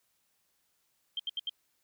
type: tone bursts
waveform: sine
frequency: 3167 Hz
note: G7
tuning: 17 cents sharp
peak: -31 dBFS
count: 4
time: 1.17-1.495 s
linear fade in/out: 2 ms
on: 25 ms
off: 75 ms
effects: white hiss -75 dBFS RMS until 1.83 s